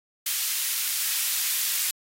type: high-pass noise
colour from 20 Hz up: white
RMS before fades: -26 dBFS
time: 0.26-1.91 s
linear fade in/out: 5 ms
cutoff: 2100 Hz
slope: 12 dB/octave
effects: AAC 48 kbps